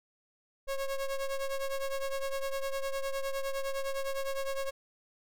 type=ring-modulated tone; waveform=square; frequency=273.9 Hz; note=C#4; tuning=21 cents flat; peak=-29 dBFS; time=0.67-4.71 s; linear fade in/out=20 ms; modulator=269 Hz; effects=none